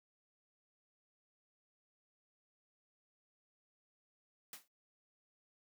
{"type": "noise with exponential decay", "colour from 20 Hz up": "white", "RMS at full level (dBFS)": -45, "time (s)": [4.53, 4.68], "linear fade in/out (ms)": 2, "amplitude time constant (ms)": 31, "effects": ["noise-tail reverb RT60 0.1 s tail -17 dB re dry", "high-pass 200 Hz 12 dB/octave"]}